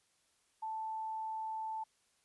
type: tone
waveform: sine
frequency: 880 Hz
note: A5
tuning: in tune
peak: -37 dBFS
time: 0.62-1.84 s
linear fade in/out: 10 ms
effects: white hiss -74 dBFS RMS until 2.24 s + resampled to 24000 Hz